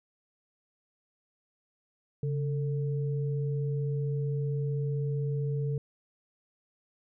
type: tone pair together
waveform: sine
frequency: 140.33 / 446.1 Hz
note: C#3 / A4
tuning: +22 / +24 cents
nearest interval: octave + minor sixth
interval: 2002 cents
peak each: -28 / -37 dBFS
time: 2.23-5.78 s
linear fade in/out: 2 ms
effects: none